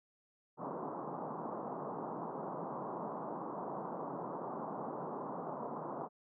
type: band-pass noise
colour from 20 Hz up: white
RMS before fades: -42 dBFS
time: 0.57-6.09 s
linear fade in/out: 50 ms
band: 140 to 1100 Hz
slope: 48 dB/octave
effects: none